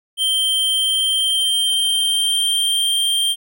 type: tone with pitch glide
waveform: square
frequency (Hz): 3136 to 3172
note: G7 to G7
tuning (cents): 0 to +20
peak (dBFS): -16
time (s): 0.17-3.36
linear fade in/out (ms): 50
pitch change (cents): +20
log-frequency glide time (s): 0.7-2.94
effects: none